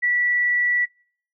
sine tone, 1953 Hz, B6, 20 cents flat, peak -17 dBFS, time 0.02-0.86 s, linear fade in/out 20 ms, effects noise-tail reverb RT60 0.5 s tail -24 dB re dry

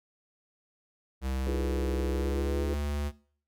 square tone with pitch glide, 65.8 to 72.59 Hz, C2 to D2, +10 to -20 cents, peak -30 dBFS, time 1.21-3.12 s, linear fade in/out 50 ms, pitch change +170 cents, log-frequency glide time 2.11-2.74 s
sine chord, F half-diminished seventh, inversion third, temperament equal, 311.1 / 349.2 / 415.3 / 493.9 Hz, Eb4 / F4 / Ab4 / Cb5, 0 / 0 / 0 / 0 cents, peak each -39 / -36 / -37 / -38 dBFS, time 1.47-2.74 s, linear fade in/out 0 ms
effects noise-tail reverb RT60 0.5 s tail -20 dB re dry

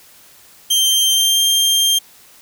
sawtooth tone with pitch glide, 3148 to 3186 Hz, G7 to G7, +7 to +27 cents, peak -9 dBFS, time 0.7-1.99 s, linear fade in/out 10 ms, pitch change +20 cents, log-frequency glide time 1.11-1.42 s, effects white hiss -46 dBFS RMS until 2.41 s

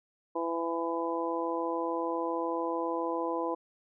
harmonic tone, 167.1 Hz, E3, 24 cents sharp, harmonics 2 / 3 / 4 / 5 / 6, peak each -34 / -34 / -39 / -39 / -35 dBFS, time 0.35-3.55 s, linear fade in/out 10 ms, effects none

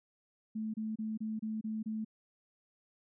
sine tone bursts, 218.2 Hz, A3, 14 cents flat, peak -34 dBFS, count 7, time 0.55-2.048 s, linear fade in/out 10 ms, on 190 ms, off 28 ms, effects none

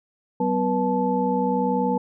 sine tone cluster, 190.9 / 251.5 / 485 / 870 Hz, G3 / B3 / B4 / A5, -46 / +32 / -31 / -20 cents, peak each -25 dBFS, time 0.4-1.98 s, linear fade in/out 5 ms, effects none

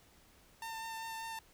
sawtooth tone with vibrato, 901 Hz, A5, 41 cents sharp, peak -37 dBFS, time 0.62-1.39 s, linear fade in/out 2 ms, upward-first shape sine, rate 5.1 Hz, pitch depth 13 cents each way, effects pink hiss -64 dBFS RMS until 1.53 s

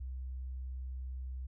sine tone, 64.3 Hz, C2, 30 cents flat, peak -38 dBFS, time 0-1.47 s, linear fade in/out 10 ms, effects none

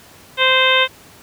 harmonic tone, 520 Hz, C5, 11 cents flat, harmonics 1 / 2 / 3 / 4 / 5 / 6 / 7, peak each -19 / -19 / -19 / -19 / -19 / -19 / -19 dBFS, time 0.37-0.88 s, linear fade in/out 50 ms, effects pink hiss -44 dBFS RMS until 1.22 s + high-pass 80 Hz 12 dB/octave

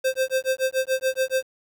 square tone with tremolo, 523.3 Hz, C5, in tune, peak -19 dBFS, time 0.04-1.44 s, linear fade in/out 10 ms, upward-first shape sine, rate 7 Hz, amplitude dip 100%, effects 9-bit

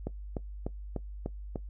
click train, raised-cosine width 2 ms, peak -20 dBFS, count 6, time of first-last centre 0.07-1.558 s, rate 3.36 Hz, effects noise-tail reverb RT60 0.1 s tail -18 dB re dry + added 50 Hz sine -39 dBFS peak until 1.69 s

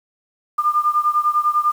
sine beating tone pair, 1200 / 1210 Hz, D6 / D#6, +37 / -49 cents, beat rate 10 Hz, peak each -17 / -19 dBFS, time 0.58-1.72 s, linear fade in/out 10 ms, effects 7-bit

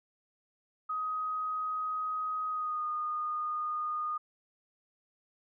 sine tone with pitch glide, 1257 to 1226.9 Hz, D#6 to D#6, +17 to -25 cents, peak -31 dBFS, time 0.89-4.18 s, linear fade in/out 10 ms, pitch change -42 cents, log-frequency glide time 2.48-2.86 s, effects none

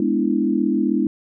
sine chord, E dominant seventh, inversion first, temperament equal, 207.7 / 246.9 / 293.7 / 329.6 Hz, G#3 / B3 / D4 / E4, 0 / 0 / 0 / 0 cents, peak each -22 dBFS, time 0-1.07 s, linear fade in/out 2 ms, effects none

